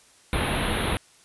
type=band-stop noise; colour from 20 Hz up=pink; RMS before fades=-25 dBFS; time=0.33-0.97 s; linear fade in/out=0 ms; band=4000 to 9800 Hz; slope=96 dB/octave; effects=white hiss -56 dBFS RMS until 1.24 s + resampled to 24000 Hz